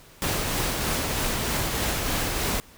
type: noise with tremolo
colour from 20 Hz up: pink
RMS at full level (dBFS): -25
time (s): 0.22-2.6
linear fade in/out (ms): 0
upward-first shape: triangle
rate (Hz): 3.2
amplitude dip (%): 30
effects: pink hiss -51 dBFS RMS until 2.77 s